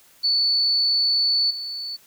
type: tone with level steps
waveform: sine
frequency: 4468 Hz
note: C#8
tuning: 13 cents sharp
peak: -17 / -28 dBFS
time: 0.23-1.97 s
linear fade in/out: 20 ms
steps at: 1.5 s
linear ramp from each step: 10 ms
effects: white hiss -54 dBFS RMS until 2.06 s